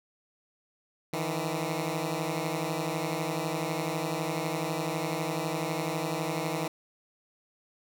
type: beating tone pair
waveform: 10% pulse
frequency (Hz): 154.5 / 166.5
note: D#3 / E3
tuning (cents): -12 / +18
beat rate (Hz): 12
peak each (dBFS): -24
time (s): 1.13-6.68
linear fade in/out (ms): 5
effects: none